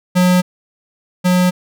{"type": "tone pair in turn", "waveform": "square", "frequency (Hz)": [180.9, 180.9], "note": ["F#3", "F#3"], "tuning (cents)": [-39, -39], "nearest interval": "unison", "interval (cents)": 0, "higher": "neither", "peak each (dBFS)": [-10, -11], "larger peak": "first", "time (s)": [[0.15, 0.42], [1.24, 1.51]], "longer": "neither", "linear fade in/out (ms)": 20, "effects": []}